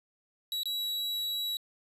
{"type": "tone with dropouts", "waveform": "45% pulse", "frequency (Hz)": 3901, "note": "B7", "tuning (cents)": -22, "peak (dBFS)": -31, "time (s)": [0.52, 1.57], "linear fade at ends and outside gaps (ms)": 1, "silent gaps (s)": [0.633, 0.656], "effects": ["resampled to 32000 Hz", "12-bit"]}